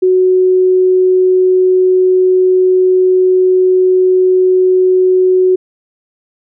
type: tone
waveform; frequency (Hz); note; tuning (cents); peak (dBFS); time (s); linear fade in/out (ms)
sine; 370; F#4; 0; -6; 0.02-5.56; 10
effects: none